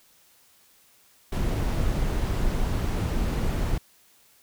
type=noise; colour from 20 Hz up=brown; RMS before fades=-25 dBFS; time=1.32-3.78 s; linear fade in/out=5 ms; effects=white hiss -59 dBFS RMS until 4.42 s